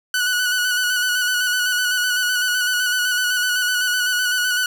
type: tone with vibrato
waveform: sawtooth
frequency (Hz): 1480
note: F#6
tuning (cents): 0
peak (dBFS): -14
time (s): 0.14-4.66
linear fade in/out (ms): 2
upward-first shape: square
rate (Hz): 7.9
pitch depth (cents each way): 25
effects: 8-bit